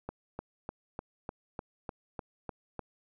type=click train; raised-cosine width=1 ms; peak=-23 dBFS; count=10; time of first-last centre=0.09-2.793 s; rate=3.33 Hz; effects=none